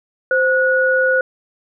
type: tone pair together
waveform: sine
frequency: 520 / 1460.6 Hz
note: C5 / F#6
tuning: -11 / -23 cents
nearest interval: octave + tritone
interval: 1788 cents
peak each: -15 dBFS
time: 0.31-1.21 s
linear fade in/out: 2 ms
effects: none